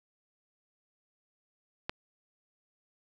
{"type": "click", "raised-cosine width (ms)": 0.3, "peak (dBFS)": -16, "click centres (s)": 1.895, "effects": []}